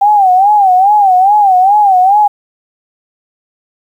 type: tone with vibrato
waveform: sine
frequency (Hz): 784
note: G5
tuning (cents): 0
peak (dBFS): -4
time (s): 0.01-2.28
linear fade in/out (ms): 10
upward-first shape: sine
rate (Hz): 2.4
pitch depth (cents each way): 130
effects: 7-bit